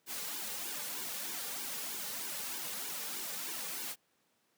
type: noise with flanger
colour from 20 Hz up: white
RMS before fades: -40 dBFS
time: 0.06-3.96 s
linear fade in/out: 50 ms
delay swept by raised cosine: 1.5 to 3.1 ms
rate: 3.2 Hz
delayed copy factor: -0.75
effects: pink hiss -74 dBFS RMS until 4.57 s + high-pass 200 Hz 12 dB/octave